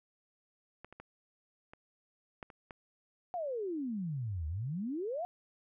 clicks, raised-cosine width 0.5 ms, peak -32 / -36 / -32 / -35 / -27 / -36 / -30 dBFS, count 7, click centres 0.846 / 0.926 / 1 / 1.735 / 2.428 / 2.502 / 2.708 s
sine exponential two-way sweep, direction down then up, 740 to 74 to 740 Hz, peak -34 dBFS, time 3.34-5.25 s, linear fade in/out 0 ms, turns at 4.47 s
effects none

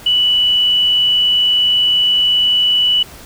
sine tone, 2960 Hz, F#7, in tune, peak -10 dBFS, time 0.06-3.03 s, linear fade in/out 5 ms, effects pink hiss -37 dBFS RMS until 3.25 s

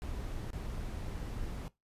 brown noise with dropouts, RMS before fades -39 dBFS, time 0.02-1.68 s, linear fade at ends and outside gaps 0 ms, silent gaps 0.503-0.532 s, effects noise-tail reverb RT60 0.2 s tail -20 dB re dry + resampled to 32000 Hz

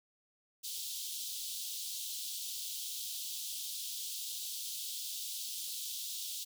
pink high-pass noise, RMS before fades -41 dBFS, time 0.63-6.45 s, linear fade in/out 20 ms, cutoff 3200 Hz, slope 48 dB/octave, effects none

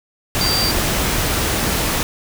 sine tone in noise, 4699 Hz, D8, in tune, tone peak -18 dBFS, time 0.41-0.71 s, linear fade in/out 0 ms, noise pink, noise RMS -19 dBFS, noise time 0.35-2.03 s, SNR -2 dB, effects none

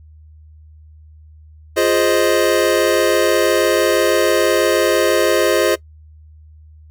square chord, F minor seventh, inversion none, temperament equal, 349.2 / 415.3 / 523.3 / 622.3 Hz, F4 / Ab4 / C5 / Eb5, 0 / 0 / 0 / 0 cents, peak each -19 dBFS, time 1.76-5.76 s, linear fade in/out 20 ms, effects noise-tail reverb RT60 0.1 s tail -20 dB re dry + added 77 Hz sine -40 dBFS peak until 6.9 s

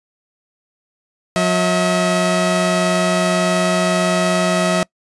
sawtooth tone pair together, 180.16 / 642 Hz, F#3 / E5, -46 / -46 cents, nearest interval octave + minor seventh, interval 2200 cents, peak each -13 dBFS, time 1.36-4.83 s, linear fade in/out 0 ms, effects noise-tail reverb RT60 0.1 s tail -25 dB re dry + resampled to 24000 Hz

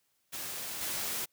white noise with level steps, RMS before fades -39 / -35 dBFS, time 0.32-1.26 s, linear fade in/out 20 ms, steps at 0.81 s, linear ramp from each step 2 ms, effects white hiss -75 dBFS RMS until 1.32 s + high-pass 60 Hz 12 dB/octave

